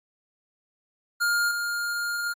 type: tone with level steps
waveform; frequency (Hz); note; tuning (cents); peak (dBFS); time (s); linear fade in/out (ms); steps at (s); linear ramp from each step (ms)
square; 1411; F6; +17; -22 / -27; 1.2-2.34; 20; 1.51; 2
effects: AAC 48 kbps